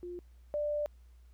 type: tone pair in turn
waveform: sine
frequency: 352.9 / 591.3 Hz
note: F4 / D5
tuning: +18 / +12 cents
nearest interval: major sixth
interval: 894 cents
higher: second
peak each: -39 / -30 dBFS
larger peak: second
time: 0.03-0.19 / 0.54-0.86 s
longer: second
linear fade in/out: 0 ms
effects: added 60 Hz sine -54 dBFS peak until 1.33 s + pink hiss -74 dBFS RMS until 1.33 s